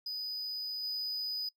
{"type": "tone with level steps", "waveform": "triangle", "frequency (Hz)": 4978, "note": "D#8", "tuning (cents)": 0, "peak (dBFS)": [-34, -32], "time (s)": [0.06, 1.49], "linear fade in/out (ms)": 5, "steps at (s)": 0.83, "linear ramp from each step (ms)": 10, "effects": ["noise-tail reverb RT60 0.1 s tail -24 dB re dry"]}